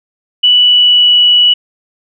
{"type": "tone with pitch glide", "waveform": "sine", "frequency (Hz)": [2960, 2943], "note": ["F#7", "F#7"], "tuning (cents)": [0, -10], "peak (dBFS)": -4, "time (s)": [0.43, 1.54], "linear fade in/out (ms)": 10, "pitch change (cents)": -10, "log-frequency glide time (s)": [0.55, 1.18], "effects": []}